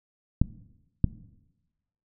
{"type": "clicks", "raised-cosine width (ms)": 5, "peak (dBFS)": -7, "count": 2, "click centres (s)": [0.416, 1.043], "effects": ["noise-tail reverb RT60 1.0 s tail -18 dB re dry"]}